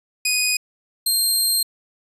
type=tone pair in turn; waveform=15% pulse; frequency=2489 / 4186 Hz; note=D#7 / C8; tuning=0 / 0 cents; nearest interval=major sixth; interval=900 cents; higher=second; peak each=-11 / -10 dBFS; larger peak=second; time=0.25-0.57 / 1.06-1.63 s; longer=second; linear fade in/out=5 ms; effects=resampled to 32000 Hz